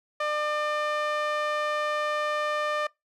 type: tone with band-pass filter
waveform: sawtooth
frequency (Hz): 600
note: D5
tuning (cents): +37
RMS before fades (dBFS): -28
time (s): 0.2-2.87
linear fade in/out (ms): 5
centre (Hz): 1300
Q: 1
effects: noise-tail reverb RT60 0.2 s tail -24 dB re dry